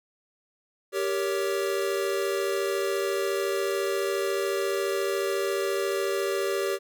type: chord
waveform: square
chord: G diminished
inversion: none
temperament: equal with one note detuned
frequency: 392 / 466.2 / 563.4 Hz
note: G4 / Bb4 / Db5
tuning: 0 / 0 / +28 cents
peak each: -28 / -33 / -32 dBFS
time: 0.92-6.79 s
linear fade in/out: 50 ms
effects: none